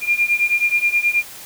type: beating tone pair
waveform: sine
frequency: 2399 / 2408.4 Hz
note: D7 / D7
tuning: +36 / +43 cents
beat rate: 9.4 Hz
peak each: -19 / -17 dBFS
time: 0.01-1.24 s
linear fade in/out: 50 ms
effects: white hiss -37 dBFS RMS until 1.45 s